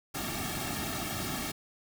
pink noise with comb filter, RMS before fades -35 dBFS, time 0.14-1.52 s, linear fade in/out 10 ms, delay 2 ms, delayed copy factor -0.95, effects none

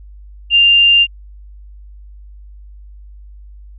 sine tone, 2794 Hz, F7, in tune, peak -6 dBFS, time 0.5-1.07 s, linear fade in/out 50 ms, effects added 50 Hz sine -34 dBFS peak until 3.78 s

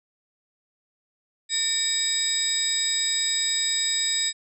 sine tone cluster, 1805 / 2295 / 3767 / 5000 / 7810 Hz, A6 / D7 / A#7 / D#8 / B8, +44 / -40 / +17 / +8 / -20 cents, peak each -34 / -34 / -26 / -28 / -25 dBFS, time 1.49-4.33 s, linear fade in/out 50 ms, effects tanh soft clip ceiling -14 dBFS

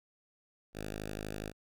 5% pulse tone with notch filter, 52.2 Hz, G#1, 10 cents sharp, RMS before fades -41 dBFS, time 0.73-1.53 s, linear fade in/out 50 ms, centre 1000 Hz, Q 2, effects none

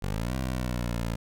15% pulse exponential two-way sweep, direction up then down, 46.25 to 65.41 to 56.2 Hz, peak -22 dBFS, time 0.02-1.16 s, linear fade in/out 10 ms, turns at 0.35 s, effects none

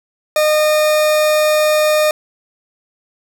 40% pulse tone, 611 Hz, D#5, 32 cents flat, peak -10 dBFS, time 0.36-2.11 s, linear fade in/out 2 ms, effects none

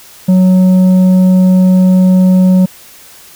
sine tone with tanh clipping, 185 Hz, F#3, in tune, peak -5 dBFS, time 0.28-2.66 s, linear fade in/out 10 ms, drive 6 dB, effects white hiss -37 dBFS RMS until 3.35 s

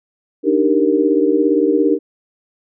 sine chord, Eb major seventh, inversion third, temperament equal, 293.7 / 311.1 / 392 / 466.2 Hz, D4 / Eb4 / G4 / Bb4, 0 / 0 / 0 / 0 cents, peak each -17 dBFS, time 0.43-1.99 s, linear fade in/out 50 ms, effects none

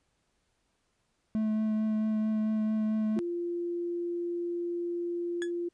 triangle tone with vibrato, 216.7 Hz, A3, 26 cents flat, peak -24 dBFS, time 1.35-3.19 s, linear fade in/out 0 ms, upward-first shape triangle, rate 4.5 Hz, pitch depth 12 cents each way
sine tone, 346.2 Hz, F4, 15 cents flat, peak -30 dBFS, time 3.16-5.69 s, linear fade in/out 10 ms
35% pulse tone with exponential decay, 1694 Hz, G#6, 34 cents sharp, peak -30 dBFS, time 5.42-5.51 s, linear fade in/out 0 ms, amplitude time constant 19 ms
effects pink hiss -75 dBFS RMS until 5.73 s + resampled to 22050 Hz

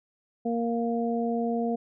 harmonic tone, 233.1 Hz, A#3, in tune, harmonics 1 / 2 / 3, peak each -27 / -30 / -32 dBFS, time 0.45-1.76 s, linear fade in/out 10 ms, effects none

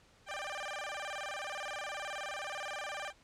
15% pulse tone with vibrato, 685 Hz, F5, 34 cents flat, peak -32 dBFS, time 0.26-3.13 s, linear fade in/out 50 ms, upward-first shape square, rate 19 Hz, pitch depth 250 cents each way, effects pink hiss -64 dBFS RMS until 3.23 s + low-pass 7000 Hz 12 dB/octave

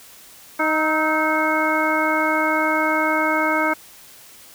harmonic tone with a mistuned harmonic, 311.1 Hz, D#4, in tune, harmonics 1 / 2 / 3 / 4 / 5 / 7, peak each -24 / -24 / -24 / -24 / -24 / -24 dBFS, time 0.59-3.74 s, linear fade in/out 10 ms, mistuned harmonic 4, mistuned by +51 cents, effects white hiss -45 dBFS RMS until 4.54 s

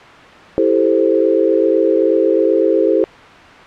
sine chord, A minor seventh, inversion second, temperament equal, 329.6 / 392 / 440 / 523.3 Hz, E4 / G4 / A4 / C5, 0 / 0 / 0 / 0 cents, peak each -16 dBFS, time 0.58-3.04 s, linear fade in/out 0 ms, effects white hiss -37 dBFS RMS until 3.66 s + low-pass 2000 Hz 12 dB/octave

